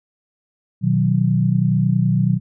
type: chord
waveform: sine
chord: B major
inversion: none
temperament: equal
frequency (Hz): 123.47 / 155.56 / 185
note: B2 / D#3 / F#3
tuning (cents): 0 / 0 / 0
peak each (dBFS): -18 / -19 / -18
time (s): 0.81-2.4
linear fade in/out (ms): 50
effects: none